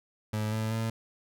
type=tone with pitch steps; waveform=30% pulse; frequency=107.4 / 109.97 / 112.61 Hz; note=A2 / A2 / A2; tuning=-41 / 0 / +41 cents; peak=-26 dBFS; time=0.33-0.9 s; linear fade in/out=5 ms; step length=190 ms; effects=none